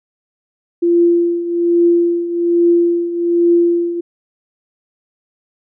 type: tone with tremolo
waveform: sine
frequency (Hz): 343.7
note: F4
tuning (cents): -28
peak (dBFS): -7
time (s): 0.82-4.01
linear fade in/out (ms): 10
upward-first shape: triangle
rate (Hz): 1.2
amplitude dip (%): 75
effects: none